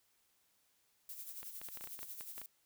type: noise with tremolo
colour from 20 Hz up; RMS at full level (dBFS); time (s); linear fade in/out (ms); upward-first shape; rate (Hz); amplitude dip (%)
violet; -46; 1.09-2.46; 2; sine; 11; 55
type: clicks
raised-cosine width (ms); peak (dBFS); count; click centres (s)
0.3; -34; 12; 1.43 / 1.615 / 1.687 / 1.773 / 1.81 / 1.84 / 1.873 / 1.991 / 2.03 / 2.209 / 2.38 / 2.416
effects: white hiss -75 dBFS RMS until 2.65 s